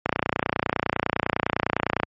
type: click train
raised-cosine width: 0.5 ms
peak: -5 dBFS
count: 60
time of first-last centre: 0.06-2.033 s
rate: 29.9 Hz
effects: high-pass 80 Hz 12 dB/octave + MP3 32 kbps